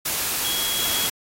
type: tone in noise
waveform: sine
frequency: 3322 Hz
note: G#7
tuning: in tune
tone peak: -26 dBFS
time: 0.44-1.07 s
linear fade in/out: 10 ms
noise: white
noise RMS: -24 dBFS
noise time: 0.05-1.1 s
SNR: -5 dB
effects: AAC 48 kbps